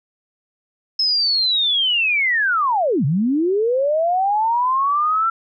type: linear two-way sweep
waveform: sine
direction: down then up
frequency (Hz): 5220 to 126 to 1358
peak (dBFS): -15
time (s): 0.99-5.3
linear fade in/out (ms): 5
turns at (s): 3.05
effects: none

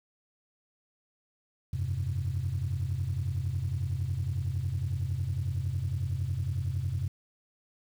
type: chord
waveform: sine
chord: F suspended second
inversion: none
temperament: just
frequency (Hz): 87.31 / 98.22 / 130.96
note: F2 / G2 / C3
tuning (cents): 0 / +4 / +2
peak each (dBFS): -32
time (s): 1.73-7.08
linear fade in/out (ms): 5
effects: tanh soft clip ceiling -22 dBFS + 9-bit

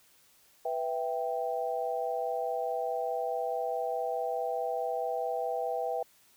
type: chord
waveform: sine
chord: E minor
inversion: second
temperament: equal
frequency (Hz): 493.9 / 659.3 / 784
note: B4 / E5 / G5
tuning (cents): 0 / 0 / 0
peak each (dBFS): -34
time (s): 0.65-6.03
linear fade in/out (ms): 5
effects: white hiss -63 dBFS RMS until 6.36 s

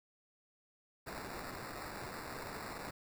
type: noise with sample-and-hold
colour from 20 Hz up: violet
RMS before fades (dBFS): -45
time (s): 1.06-2.91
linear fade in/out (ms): 10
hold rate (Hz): 3150
effects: none

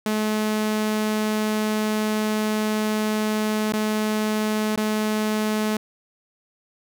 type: tone with dropouts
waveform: sawtooth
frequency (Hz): 214.6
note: A3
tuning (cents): -43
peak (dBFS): -17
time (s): 0.06-5.77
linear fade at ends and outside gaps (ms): 2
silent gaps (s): 3.723-3.735 / 4.76-4.775
effects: none

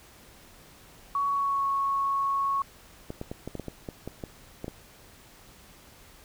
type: tone with pitch glide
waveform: sine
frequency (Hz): 1121 to 1103.7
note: C#6 to C#6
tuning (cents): +19 to -8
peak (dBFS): -24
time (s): 1.15-2.62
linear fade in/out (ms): 2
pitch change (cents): -27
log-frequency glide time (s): 1.29-1.66
type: clicks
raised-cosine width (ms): 2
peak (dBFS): -21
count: 12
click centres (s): 3.104 / 3.214 / 3.315 / 3.476 / 3.553 / 3.597 / 3.683 / 3.888 / 4.076 / 4.238 / 4.644 / 4.681
effects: pink hiss -53 dBFS RMS until 6.24 s

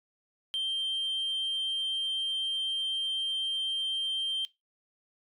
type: tone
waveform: sine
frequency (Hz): 3152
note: G7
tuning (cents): +9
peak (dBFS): -26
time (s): 0.54-4.45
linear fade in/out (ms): 0
effects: noise-tail reverb RT60 0.2 s tail -20 dB re dry + tanh soft clip ceiling -27 dBFS

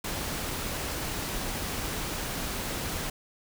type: noise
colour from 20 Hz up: pink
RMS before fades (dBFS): -33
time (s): 0.04-3.1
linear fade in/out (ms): 5
effects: none

